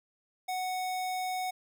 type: tone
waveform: square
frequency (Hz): 740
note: F#5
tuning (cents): 0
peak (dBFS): -32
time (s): 0.48-1.51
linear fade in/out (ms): 10
effects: none